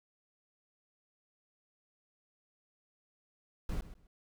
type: noise with echo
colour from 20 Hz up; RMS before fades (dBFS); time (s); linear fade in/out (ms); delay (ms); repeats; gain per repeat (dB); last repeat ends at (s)
brown; -35; 3.69-3.81; 2; 130; 2; -14; 4.07
effects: none